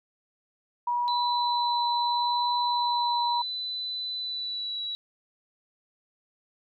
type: tone with vibrato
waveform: sine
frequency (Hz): 963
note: B5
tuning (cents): -44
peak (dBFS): -24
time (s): 0.87-3.42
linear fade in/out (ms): 5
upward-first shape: triangle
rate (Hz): 0.74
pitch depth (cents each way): 12
type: tone with pitch glide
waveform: sine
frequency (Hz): 4000 to 3904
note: B7 to B7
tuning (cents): +21 to -21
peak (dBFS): -30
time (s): 1.08-4.95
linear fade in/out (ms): 0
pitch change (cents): -42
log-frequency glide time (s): 4.19-4.82
effects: none